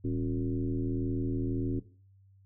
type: tone with frequency modulation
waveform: sine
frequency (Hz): 191.3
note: G3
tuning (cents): -42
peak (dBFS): -28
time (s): 0.04-1.8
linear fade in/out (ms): 10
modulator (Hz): 81.8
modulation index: 2
effects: noise-tail reverb RT60 0.4 s tail -17 dB re dry + added 97 Hz sine -57 dBFS peak until 2.45 s